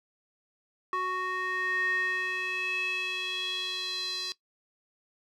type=tone with band-pass filter sweep; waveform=square; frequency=370 Hz; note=F#4; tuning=in tune; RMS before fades=-32 dBFS; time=0.93-4.32 s; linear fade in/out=0 ms; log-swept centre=1300 to 4500 Hz; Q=5.3; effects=noise-tail reverb RT60 0.1 s tail -18 dB re dry

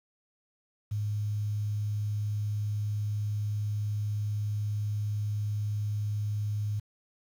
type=tone; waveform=sine; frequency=104.6 Hz; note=G#2; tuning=13 cents sharp; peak=-28 dBFS; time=0.91-6.8 s; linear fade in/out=10 ms; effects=9-bit

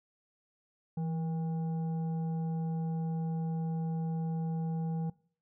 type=tone with frequency modulation; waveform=sine; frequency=164.81 Hz; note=E3; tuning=in tune; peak=-31 dBFS; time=0.97-5.1 s; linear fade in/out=5 ms; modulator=641 Hz; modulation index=0.31; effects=noise-tail reverb RT60 0.5 s tail -22 dB re dry

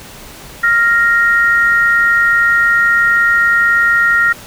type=tone pair together; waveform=sine; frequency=1396.9 / 1868.1 Hz; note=F6 / A#6; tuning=0 / +3 cents; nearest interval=perfect fourth; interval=503 cents; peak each=-11 dBFS; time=0.63-4.33 s; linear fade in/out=10 ms; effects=pink hiss -34 dBFS RMS until 4.46 s

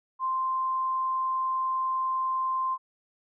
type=tone; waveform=sine; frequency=1045 Hz; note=C6; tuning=2 cents flat; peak=-25 dBFS; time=0.19-2.78 s; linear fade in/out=50 ms; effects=none

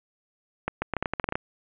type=clicks; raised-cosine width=0.5 ms; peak=-11 dBFS; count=12; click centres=0.68 / 0.82 / 0.937 / 0.967 / 1.026 / 1.058 / 1.136 / 1.198 / 1.242 / 1.289 / 1.324 / 1.355 s; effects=resampled to 8000 Hz + 7-bit

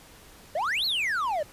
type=exponential two-way sweep; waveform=triangle; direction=up then down; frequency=565 to 4435 to 565 Hz; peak=-23 dBFS; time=0.55-1.43 s; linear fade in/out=5 ms; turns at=0.85 s; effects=pink hiss -51 dBFS RMS until 1.52 s + resampled to 32000 Hz

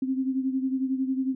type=beating tone pair; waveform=sine; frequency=261.6 / 272.6 Hz; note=C4 / C#4; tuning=0 / -29 cents; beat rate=11 Hz; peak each=-25 / -31 dBFS; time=0.02-1.35 s; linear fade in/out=5 ms; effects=none

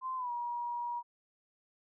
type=tone with pitch glide; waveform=sine; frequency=1037 to 956.4 Hz; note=C6 to A#5; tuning=-16 to +44 cents; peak=-34 dBFS; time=0.01-1.03 s; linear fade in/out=50 ms; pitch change=-140 cents; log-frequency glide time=0.16-0.31 s; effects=none

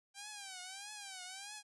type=tone with vibrato; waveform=5% pulse; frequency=784 Hz; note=G5; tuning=in tune; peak=-34 dBFS; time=0.14-1.63 s; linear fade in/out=50 ms; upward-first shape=triangle; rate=1.6 Hz; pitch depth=150 cents each way; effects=resampled to 24000 Hz

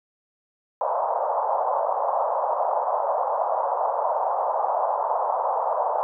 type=band-pass noise; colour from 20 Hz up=white; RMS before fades=-24 dBFS; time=0.81-6.03 s; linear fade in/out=0 ms; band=550 to 1000 Hz; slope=48 dB/octave; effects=none

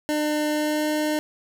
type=tone with pitch glide; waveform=25% pulse; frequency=301.3 to 304.1 Hz; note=D4 to D#4; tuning=+44 to -40 cents; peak=-18 dBFS; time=0.09-1.19 s; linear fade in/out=0 ms; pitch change=+16 cents; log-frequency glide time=0.51-0.87 s; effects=none

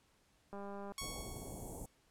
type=click train; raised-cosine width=1 ms; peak=-34 dBFS; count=79; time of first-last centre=0.53-0.92 s; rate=200 Hz
type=tone with exponential decay; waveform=5% pulse; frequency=1108.7 Hz; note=C#6; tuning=in tune; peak=-27 dBFS; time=0.98-1.95 s; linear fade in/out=1 ms; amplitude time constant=210 ms
type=band-stop noise; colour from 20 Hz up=pink; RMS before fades=-46 dBFS; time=1.01-1.86 s; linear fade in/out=5 ms; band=880 to 7000 Hz; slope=48 dB/octave
effects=pink hiss -72 dBFS RMS until 2.1 s + low-pass 11000 Hz 12 dB/octave

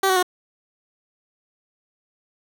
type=tone with pitch steps; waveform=15% pulse; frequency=386.4 / 374.5 / 363 Hz; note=G4 / F#4 / F#4; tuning=-25 / +21 / -33 cents; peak=-10 dBFS; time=0.03-0.228 s; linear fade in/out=5 ms; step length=66 ms; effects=none

